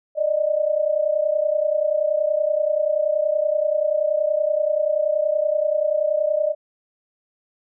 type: tone pair together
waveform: sine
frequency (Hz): 589 / 619.5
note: D5 / D#5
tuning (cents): +5 / -8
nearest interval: minor second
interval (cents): 87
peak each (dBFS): -21 / -20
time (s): 0.15-6.55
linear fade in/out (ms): 50
effects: none